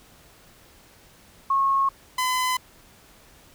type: tone pair in turn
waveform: sine / sawtooth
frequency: 1091 / 1013.5 Hz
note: C#6 / B5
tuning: -28 / +45 cents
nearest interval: minor second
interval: 127 cents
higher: first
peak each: -18 dBFS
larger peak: neither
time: 1.5-1.89 / 2.18-2.57 s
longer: neither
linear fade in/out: 5 ms
effects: pink hiss -53 dBFS RMS until 3.54 s